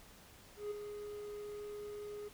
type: tone with ADSR envelope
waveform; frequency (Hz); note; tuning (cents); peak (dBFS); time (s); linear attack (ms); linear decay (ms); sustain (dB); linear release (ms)
triangle; 415.3; G#4; 0; -34; 0.56-2.29; 150; 12; -7; 13
effects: pink hiss -59 dBFS RMS until 2.33 s